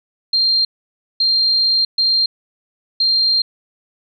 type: tone bursts at uneven times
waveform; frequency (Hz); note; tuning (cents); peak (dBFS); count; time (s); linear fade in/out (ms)
sine; 4186; C8; 0; -12; 4; 0.33-0.65 / 1.2-1.85 / 1.98-2.26 / 3-3.42; 5
effects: none